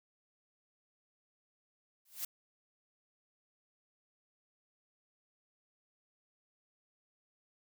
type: noise with exponential growth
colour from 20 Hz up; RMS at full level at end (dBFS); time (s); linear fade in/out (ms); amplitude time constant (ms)
blue; -34; 2.05-2.25; 5; 43
effects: none